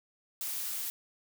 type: noise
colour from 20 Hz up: blue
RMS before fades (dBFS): -36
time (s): 0.41-0.9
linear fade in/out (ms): 0
effects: none